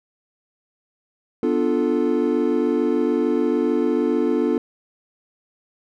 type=chord; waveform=triangle; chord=B half-diminished seventh; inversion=none; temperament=equal; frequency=246.9 / 293.7 / 349.2 / 440 Hz; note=B3 / D4 / F4 / A4; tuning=0 / 0 / 0 / 0 cents; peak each=-21 dBFS; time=1.43-4.58 s; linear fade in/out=2 ms; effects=none